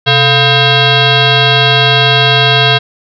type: tone with frequency modulation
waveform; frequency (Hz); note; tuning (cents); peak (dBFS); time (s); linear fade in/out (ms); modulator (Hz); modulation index
sine; 1575; G6; +8; -5; 0.06-2.79; 20; 568; 4.3
effects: none